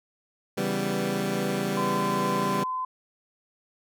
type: chord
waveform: 20% pulse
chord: C# half-diminished seventh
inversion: none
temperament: equal with one note detuned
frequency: 138.59 / 165.39 / 196 / 246.9 Hz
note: C#3 / E3 / G3 / B3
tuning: 0 / +6 / 0 / 0 cents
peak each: -29 / -29 / -23 / -28 dBFS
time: 0.57-2.64 s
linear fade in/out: 10 ms
type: tone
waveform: sine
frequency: 1023 Hz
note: C6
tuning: 39 cents flat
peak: -27 dBFS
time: 1.77-2.85 s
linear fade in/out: 5 ms
effects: none